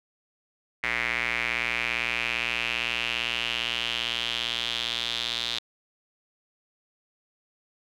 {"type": "tone with band-pass filter sweep", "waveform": "square", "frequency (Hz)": 58.8, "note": "A#1", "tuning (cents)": 16, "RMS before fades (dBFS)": -29, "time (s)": [0.83, 5.59], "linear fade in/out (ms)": 5, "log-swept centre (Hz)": [2100, 3700], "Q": 4.8, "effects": []}